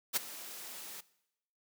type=noise with ADSR envelope; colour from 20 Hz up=white; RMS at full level=-28 dBFS; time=0.13-1.01 s; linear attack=36 ms; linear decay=13 ms; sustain=-18 dB; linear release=10 ms; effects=noise-tail reverb RT60 0.8 s tail -19 dB re dry + high-pass 200 Hz 12 dB/octave